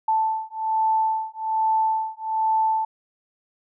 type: beating tone pair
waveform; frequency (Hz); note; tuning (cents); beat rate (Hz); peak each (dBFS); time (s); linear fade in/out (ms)
sine; 880 / 881.2; A5 / A5; 0 / +2; 1.2; -23; 0.08-2.85; 5
effects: none